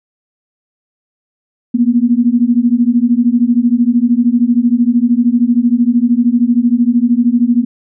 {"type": "beating tone pair", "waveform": "sine", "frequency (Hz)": [233.1, 246.1], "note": ["A#3", "B3"], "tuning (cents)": [0, -6], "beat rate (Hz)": 13, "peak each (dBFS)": -11, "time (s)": [1.74, 7.65], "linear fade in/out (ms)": 10, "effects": []}